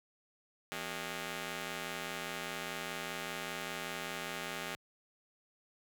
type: ring-modulated tone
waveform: 5% pulse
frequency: 210.5 Hz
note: G#3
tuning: 24 cents sharp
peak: -24 dBFS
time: 0.72-4.75 s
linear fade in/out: 0 ms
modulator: 1010 Hz
effects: high-pass 80 Hz 12 dB/octave